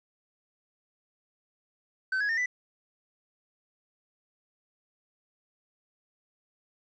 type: tone with pitch steps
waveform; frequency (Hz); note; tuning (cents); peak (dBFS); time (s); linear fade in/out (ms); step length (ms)
triangle; 1531 / 1669.6 / 1820.7 / 1985.5; G6 / G#6 / A#6 / B6; -41 / +9 / -41 / +9; -24; 2.12-2.46; 5; 85
effects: resampled to 16000 Hz + 10-bit